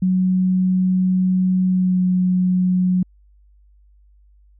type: tone with pitch glide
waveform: sine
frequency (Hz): 185 to 182.77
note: F#3 to F#3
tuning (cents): 0 to -21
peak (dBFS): -14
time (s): 0.02-3.03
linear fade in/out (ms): 5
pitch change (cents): -21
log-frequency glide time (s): 1.66-2.02
effects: added 50 Hz sine -49 dBFS peak until 4.59 s